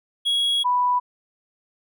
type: tone pair in turn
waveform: triangle / sine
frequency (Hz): 3322 / 987.6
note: G#7 / B5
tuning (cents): 0 / 0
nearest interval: octave + major sixth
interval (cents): 2100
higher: first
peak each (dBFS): -17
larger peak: neither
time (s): 0.25-0.64 / 0.64-1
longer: first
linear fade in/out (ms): 20
effects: none